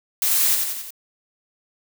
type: noise with echo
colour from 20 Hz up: blue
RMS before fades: -20 dBFS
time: 0.22-0.55 s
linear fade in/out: 2 ms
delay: 89 ms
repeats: 4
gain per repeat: -4 dB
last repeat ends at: 0.906 s
effects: none